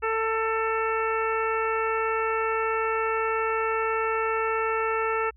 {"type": "harmonic tone", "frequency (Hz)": 445.4, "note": "A4", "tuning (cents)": 21, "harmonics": [1, 2, 3, 4, 5, 6], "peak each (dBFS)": [-27, -31, -28, -34, -36, -36], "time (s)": [0.02, 5.31], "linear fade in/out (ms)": 20, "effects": ["added 60 Hz sine -51 dBFS peak until 5.36 s"]}